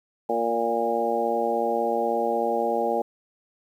harmonic tone with a mistuned harmonic, 116.4 Hz, A#2, 2 cents flat, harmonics 2 / 3 / 4 / 5 / 6 / 7, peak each -33 / -31 / -27 / -28 / -30 / -27 dBFS, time 0.29-3.02 s, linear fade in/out 5 ms, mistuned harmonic 6, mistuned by +15 cents, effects 9-bit

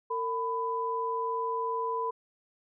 sine tone pair together, 455.6 / 998.3 Hz, A#4 / B5, -40 / +18 cents, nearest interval octave + major second, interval 1358 cents, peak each -33 / -30 dBFS, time 0.1-2.11 s, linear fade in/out 10 ms, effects none

